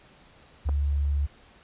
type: tone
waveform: sine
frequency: 71.4 Hz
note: D2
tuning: 48 cents flat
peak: -22 dBFS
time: 0.65-1.27 s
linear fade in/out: 20 ms
type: clicks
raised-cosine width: 1 ms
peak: -24 dBFS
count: 2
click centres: 0.689 / 0.693 s
effects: pink hiss -55 dBFS RMS until 1.63 s + resampled to 8000 Hz